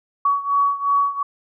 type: beating tone pair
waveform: sine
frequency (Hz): 1127 / 1129.8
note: C#6 / C#6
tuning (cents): +28 / +33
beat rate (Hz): 2.8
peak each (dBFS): -18 / -21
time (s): 0.25-1.23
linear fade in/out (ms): 5
effects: none